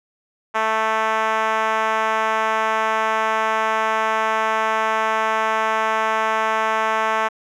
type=tone with band-pass filter; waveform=5% pulse; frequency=220 Hz; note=A3; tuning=in tune; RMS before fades=-20 dBFS; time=0.54-7.29 s; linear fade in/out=20 ms; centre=960 Hz; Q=1.3; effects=none